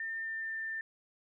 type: tone with pitch glide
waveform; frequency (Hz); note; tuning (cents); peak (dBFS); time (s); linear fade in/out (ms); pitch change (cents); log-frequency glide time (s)
sine; 1804 to 1789.5; A6 to A6; +43 to +29; -35; 0-0.81; 2; -14; 0.23-0.55
effects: none